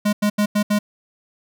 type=tone bursts at uneven times; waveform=square; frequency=207.7 Hz; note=G#3; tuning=in tune; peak=-16 dBFS; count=5; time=0.05-0.13 / 0.22-0.3 / 0.38-0.46 / 0.55-0.63 / 0.7-0.79 s; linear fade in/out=10 ms; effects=none